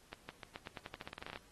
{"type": "accelerating click train", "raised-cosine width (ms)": 0.3, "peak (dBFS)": -28, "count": 17, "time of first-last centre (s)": [0.13, 1.359], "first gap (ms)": 160, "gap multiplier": 0.89, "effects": ["pink hiss -65 dBFS RMS until 1.51 s", "AAC 32 kbps"]}